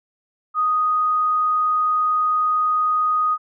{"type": "tone", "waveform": "sine", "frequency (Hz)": 1244.5, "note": "D#6", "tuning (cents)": 0, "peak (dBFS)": -16, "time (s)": [0.54, 3.38], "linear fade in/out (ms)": 50, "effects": []}